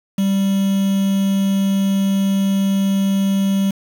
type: tone with quantisation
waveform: triangle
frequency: 195.5 Hz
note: G3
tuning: 4 cents flat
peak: -12 dBFS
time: 0.18-3.71 s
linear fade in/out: 5 ms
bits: 5
effects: none

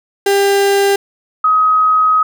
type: tone pair in turn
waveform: 35% pulse / sine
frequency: 398.1 / 1263.9 Hz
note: G4 / D#6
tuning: +27 / +27 cents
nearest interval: octave + minor sixth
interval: 2000 cents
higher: second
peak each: -8 dBFS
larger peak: neither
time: 0.26-0.96 / 1.44-2.23 s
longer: second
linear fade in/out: 5 ms
effects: none

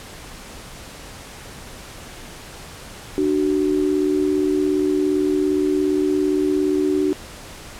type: tone pair together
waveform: sine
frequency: 297.8 / 375.2 Hz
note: D4 / F#4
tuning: +24 / +24 cents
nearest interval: major third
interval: 400 cents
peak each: -19 dBFS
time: 3.18-7.13 s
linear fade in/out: 0 ms
effects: pink hiss -38 dBFS RMS until 7.79 s + low-pass 11000 Hz 12 dB/octave

